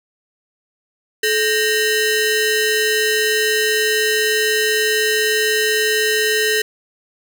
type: ring-modulated tone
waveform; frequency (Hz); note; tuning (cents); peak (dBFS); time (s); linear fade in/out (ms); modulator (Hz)
sawtooth; 1144; D6; -46; -8; 1.23-6.62; 5; 713
effects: 8-bit